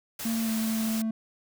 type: noise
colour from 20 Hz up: white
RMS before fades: -36 dBFS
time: 0.19-1.02 s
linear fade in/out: 5 ms
type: tone with pitch glide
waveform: triangle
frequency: 226.7 to 221.9 Hz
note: A#3 to A3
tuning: -48 to +15 cents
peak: -24 dBFS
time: 0.25-1.11 s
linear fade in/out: 5 ms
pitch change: -37 cents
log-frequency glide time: 0.43-0.5 s
effects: none